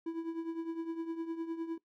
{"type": "tone with tremolo", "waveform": "triangle", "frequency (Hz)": 329.6, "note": "E4", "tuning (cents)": 0, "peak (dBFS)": -30, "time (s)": [0.06, 1.78], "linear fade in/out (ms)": 5, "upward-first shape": "triangle", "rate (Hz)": 9.8, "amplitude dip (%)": 75, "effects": ["noise-tail reverb RT60 0.1 s tail -18 dB re dry"]}